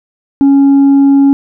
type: tone with tanh clipping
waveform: triangle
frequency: 277.2 Hz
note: C#4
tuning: in tune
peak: -4 dBFS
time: 0.41-1.33 s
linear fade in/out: 0 ms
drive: 7 dB
effects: none